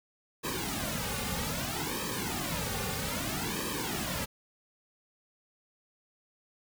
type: noise with flanger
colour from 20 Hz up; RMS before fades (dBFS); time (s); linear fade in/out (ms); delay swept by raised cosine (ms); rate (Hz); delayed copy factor
pink; -34; 0.43-4.26; 20; 1.4 to 3.1; 0.62; -1
effects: none